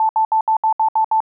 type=tone bursts; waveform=sine; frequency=880 Hz; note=A5; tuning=in tune; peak=-12 dBFS; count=8; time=0-1.204 s; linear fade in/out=2 ms; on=91 ms; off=68 ms; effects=none